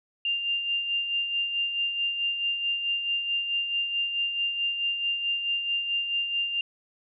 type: tone with tremolo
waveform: sine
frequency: 2794 Hz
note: F7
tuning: in tune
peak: -23 dBFS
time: 0.25-6.61 s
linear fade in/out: 2 ms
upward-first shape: sine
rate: 4.6 Hz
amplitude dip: 50%
effects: none